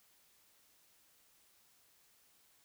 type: silence
effects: white hiss -69 dBFS RMS until 2.64 s